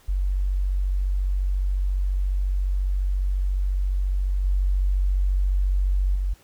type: tone with level steps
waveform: sine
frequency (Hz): 47.19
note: F#1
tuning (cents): +35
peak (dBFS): -20 / -18 / -21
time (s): 0.08-6.34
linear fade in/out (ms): 10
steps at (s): 4.44 / 6.15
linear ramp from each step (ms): 5
effects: pink hiss -56 dBFS RMS until 6.43 s